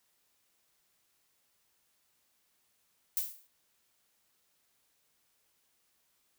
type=noise with exponential decay; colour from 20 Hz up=violet; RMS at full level=-29 dBFS; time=3.17-3.47 s; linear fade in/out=1 ms; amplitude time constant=64 ms; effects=white hiss -74 dBFS RMS until 6.38 s